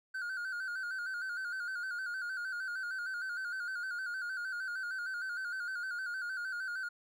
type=tone with vibrato; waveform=triangle; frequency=1480 Hz; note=F#6; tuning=in tune; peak=-34 dBFS; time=0.14-6.89 s; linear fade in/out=10 ms; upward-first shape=square; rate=6.5 Hz; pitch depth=63 cents each way; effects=none